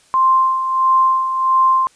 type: tone with tremolo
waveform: sine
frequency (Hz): 1050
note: C6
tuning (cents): +6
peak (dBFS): -9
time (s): 0.14-1.87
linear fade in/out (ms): 0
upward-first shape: sine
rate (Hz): 1.5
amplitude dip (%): 60
effects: white hiss -52 dBFS RMS until 1.95 s + resampled to 22050 Hz